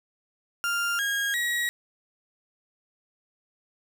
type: tone with pitch steps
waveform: 35% pulse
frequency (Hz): 1396.9 / 1632.7 / 1908.2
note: F6 / G#6 / A#6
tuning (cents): 0 / -30 / +40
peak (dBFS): -23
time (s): 0.64-1.69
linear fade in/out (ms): 0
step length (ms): 350
effects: none